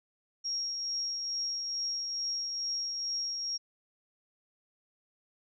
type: tone with tremolo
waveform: sine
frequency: 5588 Hz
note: F8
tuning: in tune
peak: -30 dBFS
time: 0.44-3.58 s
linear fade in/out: 20 ms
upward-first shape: triangle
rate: 2.3 Hz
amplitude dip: 35%
effects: none